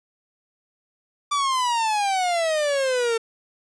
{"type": "exponential sweep", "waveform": "45% pulse", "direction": "down", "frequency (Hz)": [1174.7, 448.2], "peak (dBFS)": -20, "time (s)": [1.31, 3.18], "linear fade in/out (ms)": 10, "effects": ["resampled to 22050 Hz"]}